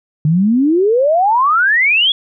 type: exponential sweep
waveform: sine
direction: up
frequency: 146.83 to 3416 Hz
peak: -9 dBFS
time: 0.25-2.12 s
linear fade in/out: 2 ms
effects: none